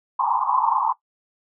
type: band-pass noise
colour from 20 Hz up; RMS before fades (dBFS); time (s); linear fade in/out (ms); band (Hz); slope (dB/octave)
white; -21; 0.19-0.93; 10; 830 to 1100; 96
effects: noise-tail reverb RT60 0.1 s tail -17 dB re dry